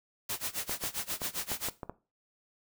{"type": "noise with tremolo", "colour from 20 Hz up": "white", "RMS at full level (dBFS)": -33, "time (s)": [0.29, 1.7], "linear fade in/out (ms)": 5, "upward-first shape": "sine", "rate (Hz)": 7.5, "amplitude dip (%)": 95}
{"type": "clicks", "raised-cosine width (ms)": 1, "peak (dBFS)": -23, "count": 7, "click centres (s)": [0.695, 0.838, 1.218, 1.517, 1.686, 1.832, 1.896]}
{"effects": ["noise-tail reverb RT60 0.3 s tail -17 dB re dry"]}